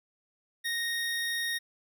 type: tone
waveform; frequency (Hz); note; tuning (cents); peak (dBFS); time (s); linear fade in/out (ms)
25% pulse; 1862; A#6; -2; -26; 0.64-1.59; 20
effects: none